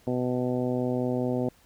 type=harmonic tone; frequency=125.1 Hz; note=B2; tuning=23 cents sharp; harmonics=1 / 2 / 3 / 4 / 5 / 6 / 7; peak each=-32 / -28 / -32 / -32 / -35 / -41 / -45 dBFS; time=0.07-1.49 s; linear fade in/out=2 ms; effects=pink hiss -60 dBFS RMS until 1.65 s